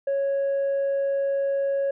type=tone with tanh clipping; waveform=sine; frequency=553 Hz; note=C#5; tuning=4 cents flat; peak=-22 dBFS; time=0.07-1.91 s; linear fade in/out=5 ms; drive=1 dB; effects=none